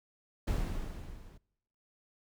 brown noise with level ramp, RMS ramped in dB -29 to -53 dBFS, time 0.47-1.38 s, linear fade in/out 10 ms, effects noise-tail reverb RT60 0.9 s tail -25 dB re dry

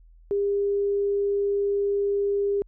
sine tone, 402.6 Hz, G4, 46 cents sharp, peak -21 dBFS, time 0.31-2.62 s, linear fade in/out 0 ms, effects added 41 Hz sine -49 dBFS peak until 2.67 s

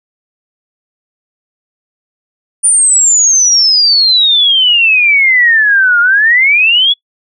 sine exponential two-way sweep, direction down then up, 9440 to 1396.9 to 3446 Hz, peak -5 dBFS, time 2.63-6.94 s, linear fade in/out 20 ms, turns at 6 s, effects noise-tail reverb RT60 0.1 s tail -23 dB re dry

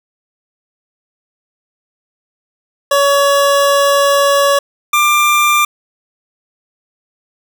25% pulse tone pair in turn, 563 / 1188.8 Hz, C#5 / D6, +27 / +21 cents, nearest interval octave + minor second, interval 1294 cents, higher second, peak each -5 dBFS, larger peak neither, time 2.91-4.59 / 4.93-5.65 s, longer first, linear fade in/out 5 ms, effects none

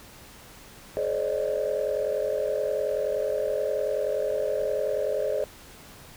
sine tone cluster, 426.1 / 526 / 577 / 616 Hz, G#4 / C5 / D5 / D#5, +44 / +9 / -31 / -17 cents, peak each -29 dBFS, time 0.97-5.44 s, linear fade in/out 0 ms, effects tanh soft clip ceiling -17 dBFS + pink hiss -48 dBFS RMS until 6.16 s

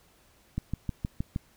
click train, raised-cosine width 5 ms, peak -17 dBFS, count 6, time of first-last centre 0.58-1.361 s, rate 6.4 Hz, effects pink hiss -62 dBFS RMS until 1.56 s

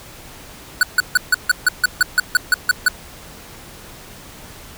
square tone bursts, 1480 Hz, F#6, in tune, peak -10 dBFS, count 13, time 0.81-2.883 s, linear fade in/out 2 ms, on 21 ms, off 150 ms, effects pink hiss -39 dBFS RMS until 4.77 s

